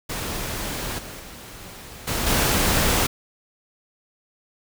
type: noise with level steps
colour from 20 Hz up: pink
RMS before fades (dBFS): -29 / -37 / -40 / -25 / -20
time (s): 0.09-3.07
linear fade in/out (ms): 10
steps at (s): 0.98 / 1.19 / 2.07 / 2.26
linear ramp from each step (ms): 10
effects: none